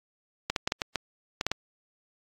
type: clicks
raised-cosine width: 0.2 ms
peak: -9 dBFS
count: 9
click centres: 0.5 / 0.562 / 0.675 / 0.721 / 0.818 / 0.957 / 1.411 / 1.466 / 1.516 s
effects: AAC 48 kbps